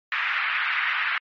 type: band-pass noise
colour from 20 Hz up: white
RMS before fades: -25 dBFS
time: 0.12-1.18 s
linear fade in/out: 2 ms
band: 1300 to 2300 Hz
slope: 24 dB/octave
effects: low-pass 4000 Hz 12 dB/octave + MP3 32 kbps